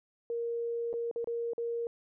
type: tone with dropouts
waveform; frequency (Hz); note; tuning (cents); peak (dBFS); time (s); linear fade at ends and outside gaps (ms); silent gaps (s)
sine; 468; A#4; +7; -31; 0.3-1.87; 1; 0.93-0.938 / 1.113-1.16 / 1.244-1.273 / 1.534-1.58
effects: none